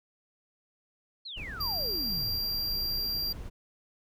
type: exponential sweep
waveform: sine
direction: down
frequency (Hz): 4397 to 82.1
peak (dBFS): -38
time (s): 1.25-2.36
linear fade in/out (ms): 10
type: noise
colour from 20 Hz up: brown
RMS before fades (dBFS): -40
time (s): 1.36-3.5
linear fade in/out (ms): 20
type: tone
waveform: square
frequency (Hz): 4745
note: D8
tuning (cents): +17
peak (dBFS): -30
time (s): 1.6-3.33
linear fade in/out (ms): 10
effects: none